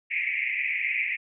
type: band-pass noise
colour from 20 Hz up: pink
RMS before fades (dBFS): -28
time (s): 0.1-1.17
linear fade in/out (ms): 20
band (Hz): 2000 to 2500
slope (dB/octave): 96
effects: none